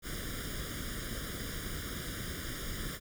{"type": "noise with comb filter", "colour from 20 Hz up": "pink", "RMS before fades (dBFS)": -39, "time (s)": [0.02, 3], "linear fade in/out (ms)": 50, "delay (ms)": 0.58, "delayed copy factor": 1, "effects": []}